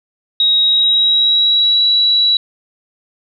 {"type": "tone with pitch glide", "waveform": "sine", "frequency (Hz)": [3800, 3916], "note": ["A#7", "B7"], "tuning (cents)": [33, -15], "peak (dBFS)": -9, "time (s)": [0.4, 2.37], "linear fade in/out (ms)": 2, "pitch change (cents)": 52, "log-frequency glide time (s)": [0.62, 1.85], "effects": []}